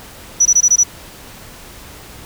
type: tone bursts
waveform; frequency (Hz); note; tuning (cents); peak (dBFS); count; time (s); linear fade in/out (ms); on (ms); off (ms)
sine; 5900; F#8; -6; -6; 6; 0.4-0.836; 10; 56; 20
effects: tanh soft clip ceiling -2 dBFS + pink hiss -37 dBFS RMS until 2.25 s